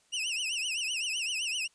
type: tone with vibrato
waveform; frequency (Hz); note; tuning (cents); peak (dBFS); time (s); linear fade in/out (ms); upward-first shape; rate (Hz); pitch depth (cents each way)
sawtooth; 2760; F7; -21; -27; 0.12-1.68; 20; triangle; 7.8; 190
effects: white hiss -67 dBFS RMS until 1.74 s + resampled to 22050 Hz